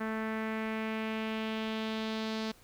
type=tone with low-pass filter sweep; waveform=sawtooth; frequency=220 Hz; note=A3; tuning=in tune; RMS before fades=-35 dBFS; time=0-2.52 s; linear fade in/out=10 ms; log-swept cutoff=1700 to 4500 Hz; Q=2.3; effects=pink hiss -60 dBFS RMS until 2.63 s